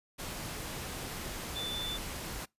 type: tone in noise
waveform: sine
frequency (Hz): 3520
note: A7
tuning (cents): 0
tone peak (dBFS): -35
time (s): 1.55-1.98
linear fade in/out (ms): 20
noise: pink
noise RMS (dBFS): -40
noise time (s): 0.18-2.46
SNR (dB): +2
effects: noise-tail reverb RT60 0.2 s tail -25 dB re dry + resampled to 32000 Hz